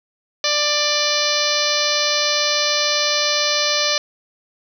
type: harmonic tone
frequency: 591 Hz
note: D5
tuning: 11 cents sharp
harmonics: 1 / 2 / 3 / 4 / 5 / 6 / 7 / 8 / 9 / 10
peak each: -24 / -27 / -27 / -26 / -27 / -26 / -23 / -25 / -26 / -26 dBFS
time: 0.44-3.98 s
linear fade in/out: 2 ms
effects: 8-bit